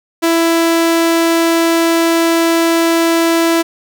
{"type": "tone", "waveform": "sawtooth", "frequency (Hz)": 332.2, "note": "E4", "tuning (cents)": 13, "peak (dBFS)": -6, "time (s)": [0.22, 3.63], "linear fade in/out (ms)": 20, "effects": []}